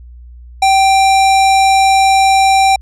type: tone with sample-and-hold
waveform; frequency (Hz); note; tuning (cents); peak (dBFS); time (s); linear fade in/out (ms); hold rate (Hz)
sine; 775; G5; -20; -6; 0.62-2.76; 5; 3150
effects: added 60 Hz sine -32 dBFS peak until 2.81 s + resampled to 22050 Hz